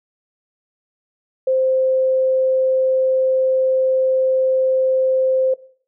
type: tone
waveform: sine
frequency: 522 Hz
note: C5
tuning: 4 cents flat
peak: -14 dBFS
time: 1.47-5.54 s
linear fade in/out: 5 ms
effects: noise-tail reverb RT60 0.5 s tail -19 dB re dry